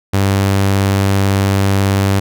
sawtooth tone, 98.1 Hz, G2, 2 cents sharp, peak -7 dBFS, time 0.13-2.2 s, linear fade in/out 10 ms, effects none

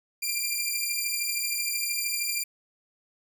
10% pulse beating tone pair, 2379 / 2392 Hz, D7 / D7, +22 / +31 cents, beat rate 13 Hz, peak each -20 / -22 dBFS, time 0.22-2.44 s, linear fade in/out 10 ms, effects none

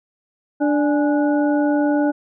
harmonic tone with a mistuned harmonic, 293.7 Hz, D4, in tune, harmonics 1 / 2 / 3 / 5, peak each -16 / -22 / -26 / -30 dBFS, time 0.6-2.12 s, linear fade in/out 20 ms, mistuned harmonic 3, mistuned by -92 cents, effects none

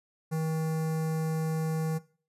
square tone with notch filter, 159.2 Hz, D#3, 40 cents sharp, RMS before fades -30 dBFS, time 0.31-1.99 s, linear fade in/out 20 ms, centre 3200 Hz, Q 0.59, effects noise-tail reverb RT60 0.4 s tail -18 dB re dry + resampled to 32000 Hz

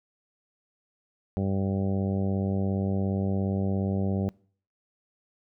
harmonic tone, 97.2 Hz, G2, 14 cents flat, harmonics 1 / 2 / 3 / 4 / 5 / 6 / 7 / 8, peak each -28 / -28 / -37 / -36 / -39 / -39 / -44 / -45 dBFS, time 1.37-4.29 s, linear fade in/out 0 ms, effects noise-tail reverb RT60 0.5 s tail -24 dB re dry

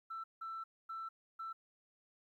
sine tone bursts at uneven times, 1332 Hz, E6, 18 cents sharp, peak -40 dBFS, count 4, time 0.1-0.24 / 0.41-0.64 / 0.89-1.09 / 1.39-1.53 s, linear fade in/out 10 ms, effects tanh soft clip ceiling -38 dBFS + 13-bit

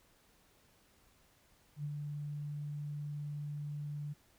sine tone with ADSR envelope, 146.83 Hz, D3, in tune, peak -35 dBFS, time 1.76-4.14 s, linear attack 81 ms, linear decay 54 ms, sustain -3 dB, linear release 19 ms, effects pink hiss -68 dBFS RMS until 4.38 s

